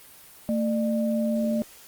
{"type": "tone pair together", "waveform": "sine", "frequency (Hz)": [224.4, 599.1], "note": ["A3", "D5"], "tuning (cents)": [34, 34], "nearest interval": "octave + perfect fourth", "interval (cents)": 1700, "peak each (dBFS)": [-23, -28], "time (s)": [0.49, 1.62], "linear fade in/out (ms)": 0, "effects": ["white hiss -49 dBFS RMS until 1.87 s", "Opus 32 kbps"]}